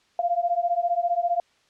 sine beating tone pair, 687 / 702 Hz, F5 / F5, -29 / +9 cents, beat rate 15 Hz, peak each -24 dBFS, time 0.19-1.4 s, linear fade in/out 2 ms, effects white hiss -63 dBFS RMS until 1.69 s + low-pass 5000 Hz 12 dB/octave

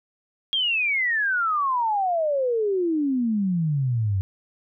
sine exponential sweep, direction down, 3280 to 92.5 Hz, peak -20 dBFS, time 0.53-4.21 s, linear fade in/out 0 ms, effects none

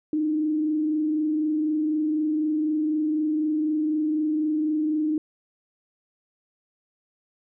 sine tone with frequency modulation, 307.3 Hz, D#4, 21 cents flat, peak -21 dBFS, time 0.13-5.18 s, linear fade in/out 2 ms, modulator 24 Hz, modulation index 0.33, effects none

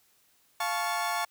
30% pulse chord, F augmented, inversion none, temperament equal with one note detuned, 698.5 / 871.4 / 1108.7 Hz, F5 / A5 / C#6, 0 / -17 / 0 cents, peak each -30 dBFS, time 0.6-1.25 s, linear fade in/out 5 ms, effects white hiss -66 dBFS RMS until 1.3 s

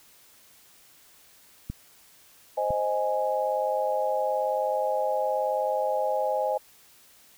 clicks, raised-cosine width 5 ms, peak -20 / -22 dBFS, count 2, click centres 1.7 / 2.706 s
sine chord, Ab major, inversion first, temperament equal, 523.3 / 622.3 / 830.6 Hz, C5 / Eb5 / Ab5, 0 / 0 / 0 cents, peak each -28 dBFS, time 2.57-6.58 s, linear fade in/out 10 ms
effects white hiss -56 dBFS RMS until 7.37 s

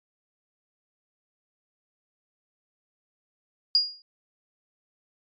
sine tone with exponential decay, 4850 Hz, D#8, 45 cents flat, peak -14 dBFS, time 3.75-4.02 s, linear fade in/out 1 ms, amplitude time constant 57 ms, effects MP3 32 kbps

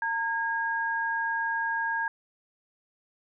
sine tone pair together, 913.3 / 1632 Hz, A#5 / G#6, -36 / -31 cents, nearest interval minor seventh, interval 1005 cents, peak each -30 / -28 dBFS, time 0.02-2.08 s, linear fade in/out 2 ms, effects none

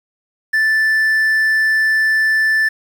triangle tone, 1760 Hz, A6, in tune, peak -10 dBFS, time 0.53-2.69 s, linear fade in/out 10 ms, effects 7-bit

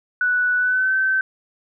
sine tone with pitch glide, 1480 to 1541.1 Hz, F#6 to G6, 0 to -30 cents, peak -16 dBFS, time 0.21-1.21 s, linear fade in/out 2 ms, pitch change +70 cents, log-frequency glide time 0.57-0.95 s, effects none

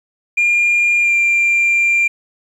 sine tone with pitch glide, 2408 to 2379 Hz, D7 to D7, +43 to +22 cents, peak -9 dBFS, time 0.37-2.08 s, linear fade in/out 10 ms, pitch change -21 cents, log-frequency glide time 0.98-1.14 s, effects tanh soft clip ceiling -9 dBFS + 8-bit

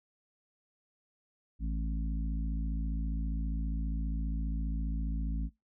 harmonic tone, 54.9 Hz, A1, 3 cents flat, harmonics 1 / 3 / 4 / 5, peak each -31 / -41 / -43 / -45 dBFS, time 1.59-5.5 s, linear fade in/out 50 ms, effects noise-tail reverb RT60 0.2 s tail -22 dB re dry

